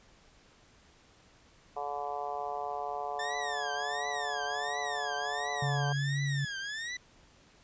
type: harmonic tone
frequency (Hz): 144.1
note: D3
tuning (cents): -33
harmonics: 3 / 4 / 5 / 6 / 7 / 8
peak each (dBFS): -42 / -43 / -36 / -42 / -42 / -46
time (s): 1.76-5.93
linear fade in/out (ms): 10
type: tone with vibrato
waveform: sawtooth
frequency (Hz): 1760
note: A6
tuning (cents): 0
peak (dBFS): -32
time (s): 3.19-6.97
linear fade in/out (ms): 5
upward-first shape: triangle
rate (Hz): 1.4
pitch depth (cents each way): 220
type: tone with pitch glide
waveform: sine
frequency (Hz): 138.59 to 139.88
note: C#3 to C#3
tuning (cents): 0 to +16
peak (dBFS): -29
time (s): 5.62-6.45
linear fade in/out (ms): 5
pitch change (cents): +16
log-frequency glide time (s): 5.82-5.88
effects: pink hiss -61 dBFS RMS until 7.63 s + resampled to 16000 Hz